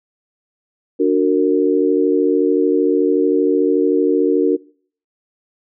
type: chord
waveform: sine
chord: D augmented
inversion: none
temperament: just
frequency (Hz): 293.7 / 367.1 / 458.9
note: D4 / F#4 / A#4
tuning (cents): 0 / -14 / -27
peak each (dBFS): -16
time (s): 0.99-4.57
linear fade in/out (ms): 20
effects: noise-tail reverb RT60 0.5 s tail -22 dB re dry